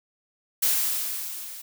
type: noise with level ramp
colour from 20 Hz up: blue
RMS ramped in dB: -21 to -40 dBFS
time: 0.62-1.62 s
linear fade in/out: 10 ms
effects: none